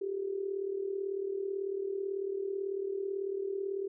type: tone with amplitude modulation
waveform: sine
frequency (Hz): 392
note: G4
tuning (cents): 0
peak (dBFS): -29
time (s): 0.01-3.88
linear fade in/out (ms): 10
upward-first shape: sine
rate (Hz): 38.1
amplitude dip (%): 70
effects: none